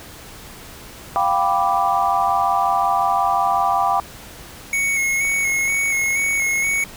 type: chord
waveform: sine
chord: G dominant seventh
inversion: third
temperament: equal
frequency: 698.5 / 784 / 987.8 / 1174.7 Hz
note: F5 / G5 / B5 / D6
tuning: 0 / 0 / 0 / 0 cents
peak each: -22 / -19 / -22 / -21 dBFS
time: 1.16-4 s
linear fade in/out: 0 ms
type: tone with vibrato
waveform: square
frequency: 2199 Hz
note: C#7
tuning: 14 cents flat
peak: -18 dBFS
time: 4.73-6.84 s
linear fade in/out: 2 ms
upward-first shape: square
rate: 2.1 Hz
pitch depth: 22 cents each way
type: click train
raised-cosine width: 0.5 ms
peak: -23 dBFS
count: 72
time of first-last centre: 5.25-6.849 s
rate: 44.4 Hz
effects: pink hiss -39 dBFS RMS until 6.96 s